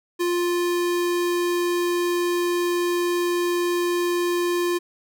square tone, 350.2 Hz, F4, 5 cents sharp, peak -21 dBFS, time 0.19-4.79 s, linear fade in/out 20 ms, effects none

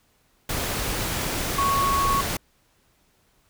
sine tone in noise, 1108.7 Hz, C#6, in tune, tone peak -20 dBFS, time 1.58-2.21 s, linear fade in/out 5 ms, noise pink, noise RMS -27 dBFS, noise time 0.49-2.37 s, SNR +4 dB, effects pink hiss -64 dBFS RMS until 3.49 s

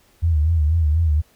sine tone with vibrato, 79.2 Hz, D#2, 31 cents sharp, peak -14 dBFS, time 0.22-1.22 s, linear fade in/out 20 ms, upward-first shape sine, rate 4.1 Hz, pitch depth 110 cents each way, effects pink hiss -57 dBFS RMS until 1.35 s

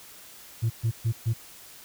sine tone bursts, 113.8 Hz, A#2, 41 cents flat, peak -19 dBFS, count 4, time 0.62-1.338 s, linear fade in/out 20 ms, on 82 ms, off 130 ms, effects tanh soft clip ceiling -20 dBFS + white hiss -48 dBFS RMS until 1.84 s

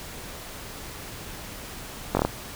slowing click train, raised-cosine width 1 ms, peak -7 dBFS, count 5, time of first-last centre 2.15-2.25 s, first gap 20 ms, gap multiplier 1.15, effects pink hiss -39 dBFS RMS until 2.55 s

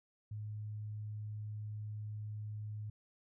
sine tone, 106.1 Hz, G#2, 38 cents sharp, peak -40 dBFS, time 0.31-2.9 s, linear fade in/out 5 ms, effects none

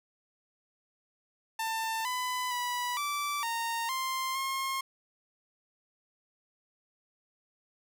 sawtooth tone with pitch steps, 894 / 1002 / 981 / 1163 / 923 / 1050 / 1072 Hz, A5 / B5 / B5 / D6 / A#5 / C6 / C6, +27 / +25 / -12 / -17 / -17 / +6 / +42 cents, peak -27 dBFS, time 1.59-4.81 s, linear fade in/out 5 ms, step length 460 ms, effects none

